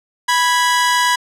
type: tone pair together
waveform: sawtooth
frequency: 985 / 1658.1 Hz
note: B5 / G#6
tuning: -5 / -3 cents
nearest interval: major sixth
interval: 902 cents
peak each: -10 / -15 dBFS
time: 0.28-1.16 s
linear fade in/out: 10 ms
effects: low-pass 10000 Hz 12 dB/octave